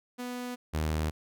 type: tone pair in turn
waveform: sawtooth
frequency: 246.9 / 77.77 Hz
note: B3 / D#2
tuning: 0 / 0 cents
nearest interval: octave + minor sixth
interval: 2000 cents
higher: first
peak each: -31 / -24 dBFS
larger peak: second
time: 0.18-0.56 / 0.73-1.11 s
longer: neither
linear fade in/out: 20 ms
effects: none